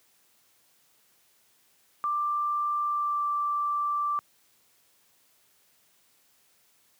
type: tone with pitch glide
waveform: sine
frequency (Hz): 1181 to 1172.2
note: D6 to D6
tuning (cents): +9 to -4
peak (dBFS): -25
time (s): 2.04-4.19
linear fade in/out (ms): 0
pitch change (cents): -13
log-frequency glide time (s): 2.83-3.24
effects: white hiss -65 dBFS RMS until 6.99 s + high-pass 80 Hz 12 dB/octave